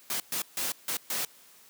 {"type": "noise bursts at uneven times", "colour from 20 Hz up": "white", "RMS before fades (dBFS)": -31, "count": 5, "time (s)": [[0.1, 0.2], [0.32, 0.42], [0.57, 0.72], [0.88, 0.97], [1.1, 1.25]], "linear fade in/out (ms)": 2, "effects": ["white hiss -56 dBFS RMS until 1.69 s", "high-pass 150 Hz 12 dB/octave"]}